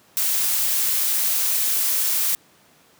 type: noise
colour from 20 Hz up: blue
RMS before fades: -21 dBFS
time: 0.17-2.35 s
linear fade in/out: 0 ms
effects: pink hiss -55 dBFS RMS until 2.99 s + high-pass 150 Hz 12 dB/octave